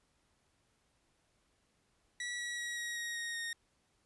sawtooth tone with pitch steps, 1940 / 1925.5 / 1911.1 / 1896.8 / 1882.6 / 1868.5 / 1854.5 Hz, B6 / B6 / A#6 / A#6 / A#6 / A#6 / A#6, -31 / -44 / +43 / +30 / +17 / +4 / -9 cents, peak -34 dBFS, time 2.2-3.53 s, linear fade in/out 2 ms, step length 190 ms, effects pink hiss -75 dBFS RMS until 4.05 s + resampled to 24000 Hz

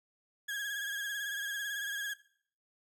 35% pulse tone with vibrato, 1650 Hz, G#6, 12 cents flat, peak -33 dBFS, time 0.48-2.14 s, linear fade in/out 10 ms, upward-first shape sine, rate 18 Hz, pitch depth 50 cents each way, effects noise-tail reverb RT60 0.6 s tail -20 dB re dry

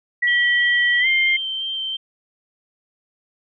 sine tone with pitch glide, 1937 to 2112 Hz, B6 to C7, -34 to +16 cents, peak -15 dBFS, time 0.22-1.37 s, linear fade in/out 10 ms, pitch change +150 cents, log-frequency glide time 1-1.07 s
sine tone with vibrato, 3132 Hz, G7, 2 cents flat, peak -23 dBFS, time 0.27-1.97 s, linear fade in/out 10 ms, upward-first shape square, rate 3 Hz, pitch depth 8 cents each way
effects none

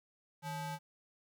square ring-modulated tone, 354.4 Hz, F4, 25 cents sharp, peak -36 dBFS, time 0.42-0.79 s, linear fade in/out 50 ms, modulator 512 Hz, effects 12-bit

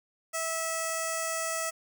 5% pulse tone with notch filter, 651 Hz, E5, 22 cents flat, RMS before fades -32 dBFS, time 0.33-1.71 s, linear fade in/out 20 ms, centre 3800 Hz, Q 0.6, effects none

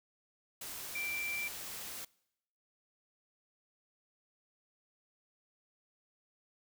sine tone in noise, 2349 Hz, D7, in tune, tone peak -36 dBFS, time 0.95-1.48 s, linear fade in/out 5 ms, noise white, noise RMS -44 dBFS, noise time 0.61-2.05 s, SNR +5 dB, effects noise-tail reverb RT60 0.8 s tail -24 dB re dry

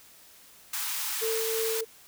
white high-pass noise, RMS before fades -32 dBFS, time 0.73-1.81 s, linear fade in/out 5 ms, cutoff 810 Hz, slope 96 dB/octave
sine tone with tremolo, 448 Hz, A4, 31 cents sharp, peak -27 dBFS, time 1.21-1.85 s, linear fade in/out 20 ms, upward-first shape triangle, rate 3 Hz, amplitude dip 30%
effects white hiss -54 dBFS RMS until 2.07 s

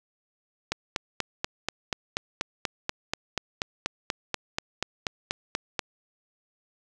click train, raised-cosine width 0.2 ms, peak -9 dBFS, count 22, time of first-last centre 0.72-5.792 s, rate 4.14 Hz, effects none

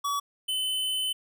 square tone pair in turn, 1137 / 3035 Hz, C#6 / F#7, +44 / +43 cents, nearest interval octave + perfect fourth, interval 1699 cents, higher second, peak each -27 dBFS, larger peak neither, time 0.04-0.2 / 0.48-1.13 s, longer second, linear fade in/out 10 ms, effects none

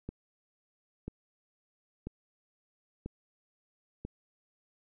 click train, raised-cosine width 3 ms, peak -25 dBFS, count 5, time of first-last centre 0.09-4.05 s, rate 1.01 Hz, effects none

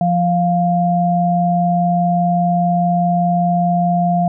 sine tone pair together, 174.61 / 700.5 Hz, F3 / F5, 0 / +5 cents, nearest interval 2 octaves, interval 2405 cents, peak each -15 dBFS, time 0.01-4.28 s, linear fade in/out 2 ms, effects none

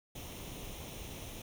pink noise with comb filter, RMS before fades -45 dBFS, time 0.15-1.42 s, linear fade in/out 5 ms, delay 0.32 ms, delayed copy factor +0.6, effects none

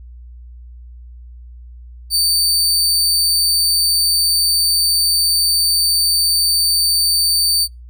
sawtooth tone, 4583 Hz, D8, 43 cents flat, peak -10 dBFS, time 2.1-7.68 s, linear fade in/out 50 ms, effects noise-tail reverb RT60 0.2 s tail -25 dB re dry + added 60 Hz sine -34 dBFS peak until 7.89 s

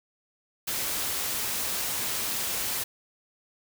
white noise, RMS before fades -30 dBFS, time 0.67-2.84 s, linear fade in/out 10 ms, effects none

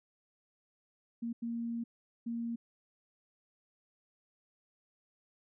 sine tone bursts at uneven times, 233.1 Hz, A#3, in tune, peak -34 dBFS, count 3, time 1.22-1.33 / 1.42-1.84 / 2.26-2.56 s, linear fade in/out 10 ms, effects none

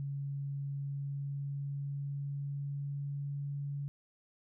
sine tone with pitch glide, 140 to 141.87 Hz, C#3 to C#3, +18 to +40 cents, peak -35 dBFS, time 0-3.88 s, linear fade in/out 0 ms, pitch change +22 cents, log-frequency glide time 0.79-3.49 s, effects none

